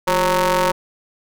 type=ring-modulated tone; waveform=sawtooth; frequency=188.4 Hz; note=F#3; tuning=32 cents sharp; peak=-8 dBFS; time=0.07-0.72 s; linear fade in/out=10 ms; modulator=731 Hz; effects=none